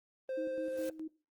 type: tone with vibrato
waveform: triangle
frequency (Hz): 523.3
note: C5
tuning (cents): 0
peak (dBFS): -33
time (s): 0.29-0.9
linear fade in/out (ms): 2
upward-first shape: square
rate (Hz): 16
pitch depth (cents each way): 9
type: tone with tremolo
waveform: sine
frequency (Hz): 316.5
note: D#4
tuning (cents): +30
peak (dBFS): -38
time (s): 0.37-1.08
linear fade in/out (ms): 10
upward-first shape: square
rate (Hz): 4.8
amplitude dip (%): 65
type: noise with exponential growth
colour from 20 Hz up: white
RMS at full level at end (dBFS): -49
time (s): 0.38-0.89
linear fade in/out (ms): 0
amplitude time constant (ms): 110
effects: noise-tail reverb RT60 0.4 s tail -22 dB re dry + Opus 24 kbps